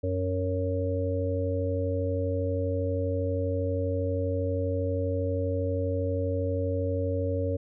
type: harmonic tone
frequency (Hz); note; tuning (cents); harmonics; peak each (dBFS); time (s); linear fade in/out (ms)
92.5; F#2; 0; 1 / 3 / 5 / 6; -28 / -34 / -32 / -32; 0.03-7.57; 10
effects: none